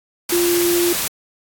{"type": "tone in noise", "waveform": "sine", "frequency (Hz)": 347.9, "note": "F4", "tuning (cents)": -7, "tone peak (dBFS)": -15, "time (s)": [0.32, 0.93], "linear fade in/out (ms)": 5, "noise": "white", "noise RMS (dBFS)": -21, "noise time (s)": [0.29, 1.08], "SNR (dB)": 3, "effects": ["AAC 64 kbps"]}